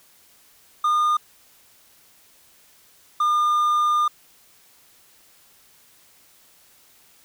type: tone pair in turn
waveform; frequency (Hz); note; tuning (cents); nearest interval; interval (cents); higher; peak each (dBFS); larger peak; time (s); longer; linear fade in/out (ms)
triangle; 1216 / 1208.3; D#6 / D6; -40 / +49; unison; 11; first; -15 / -15; neither; 0.84-1.17 / 3.2-4.08; second; 5
effects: white hiss -55 dBFS RMS until 7.24 s